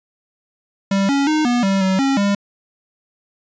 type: tone with pitch steps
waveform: square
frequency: 196.2 / 278.9 / 308.4 / 242.7 / 194.6 / 189.5 / 272.3 / 200.8 Hz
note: G3 / C#4 / D#4 / B3 / G3 / F#3 / C#4 / G3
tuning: +2 / +11 / -15 / -30 / -12 / +42 / -31 / +42 cents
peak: -15 dBFS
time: 0.91-2.35 s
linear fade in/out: 5 ms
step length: 180 ms
effects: resampled to 16000 Hz